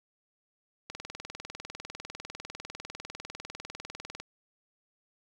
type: click train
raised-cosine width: 0.2 ms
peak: -22 dBFS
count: 67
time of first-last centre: 0.9-4.2 s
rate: 20 Hz
effects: none